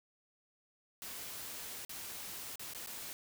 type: noise with dropouts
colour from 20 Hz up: white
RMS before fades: -45 dBFS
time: 1.02-3.13 s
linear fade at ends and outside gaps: 0 ms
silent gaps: 1.849-1.894 / 2.557-2.595 / 2.735-2.748 / 2.862-2.872 s
effects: none